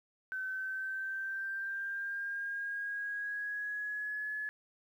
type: tone with pitch glide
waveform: sine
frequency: 1528 to 1705.2 Hz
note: G6 to G#6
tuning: -45 to +45 cents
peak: -35 dBFS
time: 0.32-4.49 s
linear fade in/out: 0 ms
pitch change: +190 cents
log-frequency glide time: 0.44-4.34 s
effects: 11-bit